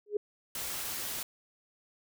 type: tone with exponential growth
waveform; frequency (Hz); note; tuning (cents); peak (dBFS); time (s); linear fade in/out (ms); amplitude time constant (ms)
sine; 415.3; G#4; 0; -23; 0.06-0.17; 5; 22
type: noise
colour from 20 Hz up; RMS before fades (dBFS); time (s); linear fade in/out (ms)
white; -37; 0.55-1.23; 2
effects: none